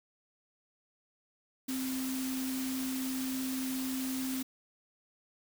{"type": "tone in noise", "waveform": "sine", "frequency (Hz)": 261.4, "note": "C4", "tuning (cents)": -1, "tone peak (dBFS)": -33, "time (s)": [1.68, 4.43], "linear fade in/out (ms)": 10, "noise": "white", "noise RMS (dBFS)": -41, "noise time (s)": [1.68, 4.43], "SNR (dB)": 5, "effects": []}